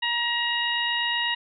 harmonic tone, 948 Hz, A#5, 29 cents sharp, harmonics 1 / 2 / 3 / 4, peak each -31 / -27 / -27 / -31 dBFS, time 0.02-1.35 s, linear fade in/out 10 ms, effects none

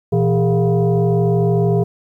sine tone with frequency modulation, 119.7 Hz, A#2, 46 cents sharp, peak -12 dBFS, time 0.12-1.84 s, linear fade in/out 10 ms, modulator 286 Hz, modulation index 1.4, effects 9-bit

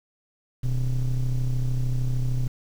triangle ring-modulated tone, 70.8 Hz, C#2, 37 cents sharp, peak -16 dBFS, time 0.63-2.48 s, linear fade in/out 10 ms, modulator 54.2 Hz, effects 8-bit

